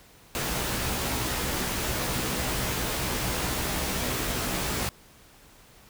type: noise with comb filter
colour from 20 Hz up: pink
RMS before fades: -29 dBFS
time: 0.35-4.89 s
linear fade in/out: 0 ms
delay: 16 ms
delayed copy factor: +0.65
effects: pink hiss -54 dBFS RMS until 5.89 s